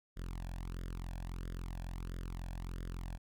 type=tone with flanger; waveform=sawtooth; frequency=43.65 Hz; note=F1; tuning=in tune; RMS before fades=-42 dBFS; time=0.16-3.18 s; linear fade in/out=20 ms; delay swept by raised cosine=0.59 to 1.21 ms; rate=1.5 Hz; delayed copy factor=+0.85; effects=none